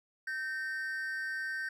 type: tone pair together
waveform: triangle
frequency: 1551 / 1829.6 Hz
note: G6 / A#6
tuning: -19 / -33 cents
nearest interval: minor third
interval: 286 cents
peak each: -34 / -37 dBFS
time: 0.27-1.69 s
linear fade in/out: 5 ms
effects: none